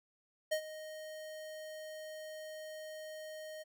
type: tone with ADSR envelope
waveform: square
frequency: 622 Hz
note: D#5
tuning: 1 cent flat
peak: -30 dBFS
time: 0.51-3.64 s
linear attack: 14 ms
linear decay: 82 ms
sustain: -15 dB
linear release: 24 ms
effects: none